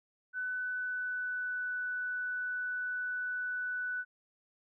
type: tone with pitch glide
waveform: sine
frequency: 1500 to 1488.8 Hz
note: F#6 to F#6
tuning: +23 to +10 cents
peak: -33 dBFS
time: 0.33-4.05 s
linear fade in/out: 50 ms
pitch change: -13 cents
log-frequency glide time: 0.53-1.74 s
effects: none